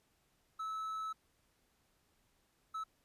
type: tone bursts at uneven times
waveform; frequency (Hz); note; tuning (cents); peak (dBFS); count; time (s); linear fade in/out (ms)
triangle; 1302; E6; -22; -36; 2; 0.59-1.13 / 2.74-2.84; 10
effects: pink hiss -75 dBFS RMS until 3.04 s + resampled to 32000 Hz